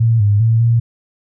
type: tone with pitch steps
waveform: sine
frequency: 114.5 / 102.8 / 113.5 / 116.6 Hz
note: A#2 / G#2 / A#2 / A#2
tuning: -31 / -17 / -46 / +1 cents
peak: -9 dBFS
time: 0-0.8 s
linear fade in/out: 10 ms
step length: 200 ms
effects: none